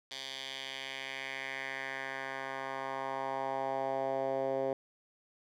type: tone with band-pass filter sweep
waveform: 10% pulse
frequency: 134.3 Hz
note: C3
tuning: 46 cents sharp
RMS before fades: -37 dBFS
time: 0.11-4.73 s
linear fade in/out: 2 ms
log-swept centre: 3900 to 510 Hz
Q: 2.3
effects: none